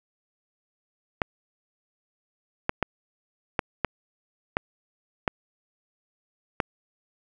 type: clicks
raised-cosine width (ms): 0.5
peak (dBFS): -7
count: 8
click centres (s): 1.218 / 2.694 / 2.827 / 3.592 / 3.847 / 4.569 / 5.278 / 6.602
effects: none